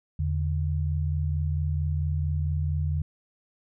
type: tone pair together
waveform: sine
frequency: 82.41 / 146.84 Hz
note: E2 / D3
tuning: 0 / 0 cents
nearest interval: minor seventh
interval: 1000 cents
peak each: -25 / -29 dBFS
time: 0.19-3.02 s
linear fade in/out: 5 ms
effects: none